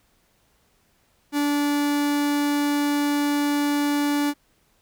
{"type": "tone", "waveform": "45% pulse", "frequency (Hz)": 290, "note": "D4", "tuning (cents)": -22, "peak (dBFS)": -20, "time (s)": [1.32, 4.34], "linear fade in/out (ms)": 50, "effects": ["pink hiss -64 dBFS RMS until 4.81 s"]}